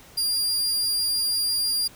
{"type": "tone", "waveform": "sawtooth", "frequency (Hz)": 4802, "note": "D8", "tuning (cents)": 38, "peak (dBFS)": -19, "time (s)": [0.17, 1.88], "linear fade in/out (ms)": 10, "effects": ["pink hiss -49 dBFS RMS until 1.95 s"]}